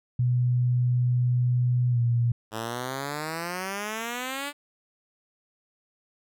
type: tone with pitch glide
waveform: sine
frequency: 123.47 to 118.78 Hz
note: B2 to A#2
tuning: 0 to +33 cents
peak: -20 dBFS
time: 0.19-2.32 s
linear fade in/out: 5 ms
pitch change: -67 cents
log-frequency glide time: 1.9-1.99 s
type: exponential sweep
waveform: 5% pulse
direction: up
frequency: 107.6 to 293.7 Hz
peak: -19 dBFS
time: 2.51-4.53 s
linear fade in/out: 50 ms
effects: none